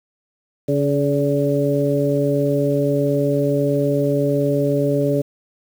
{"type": "harmonic tone with a mistuned harmonic", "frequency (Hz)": 141.5, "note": "C#3", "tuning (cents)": 36, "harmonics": [1, 2, 3, 4], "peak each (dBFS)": [-21, -21, -21, -21], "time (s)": [0.68, 5.22], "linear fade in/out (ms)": 10, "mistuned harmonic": 4, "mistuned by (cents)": 25, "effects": ["7-bit"]}